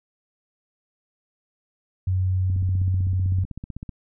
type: tone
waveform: sine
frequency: 92.9 Hz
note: F#2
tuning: 7 cents sharp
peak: -19 dBFS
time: 2.07-3.44 s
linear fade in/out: 5 ms
type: click train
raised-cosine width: 5 ms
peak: -21 dBFS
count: 23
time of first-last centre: 2.5-3.892 s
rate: 15.8 Hz
effects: none